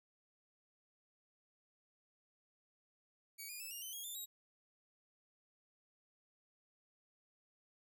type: tone with pitch steps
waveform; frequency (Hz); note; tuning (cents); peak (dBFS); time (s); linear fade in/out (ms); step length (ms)
5% pulse; 2260 / 2436 / 2626 / 2831 / 3052 / 3290 / 3546 / 3823; C#7 / D#7 / E7 / F7 / G7 / G#7 / A7 / A#7; +33 / -37 / -7 / +23 / -47 / -17 / +13 / +43; -37; 3.38-4.26; 20; 110
effects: none